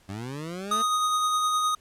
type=linear sweep; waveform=20% pulse; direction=up; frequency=92.5 to 230 Hz; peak=-28 dBFS; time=0.08-0.83 s; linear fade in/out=20 ms
type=tone with tremolo; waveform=square; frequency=1245 Hz; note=D#6; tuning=1 cent sharp; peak=-22 dBFS; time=0.71-1.75 s; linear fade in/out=5 ms; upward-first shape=sine; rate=9.7 Hz; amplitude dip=25%
effects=pink hiss -60 dBFS RMS until 1.8 s + low-pass 11000 Hz 12 dB/octave